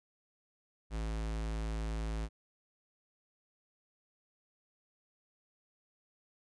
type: tone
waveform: square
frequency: 54.5 Hz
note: A1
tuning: 16 cents flat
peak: -35 dBFS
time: 0.9-2.29 s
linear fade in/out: 50 ms
effects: resampled to 22050 Hz